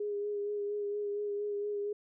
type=tone with vibrato; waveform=sine; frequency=411.1 Hz; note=G#4; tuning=18 cents flat; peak=-32 dBFS; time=0-1.93 s; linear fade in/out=5 ms; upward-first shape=sine; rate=4.3 Hz; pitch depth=22 cents each way; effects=none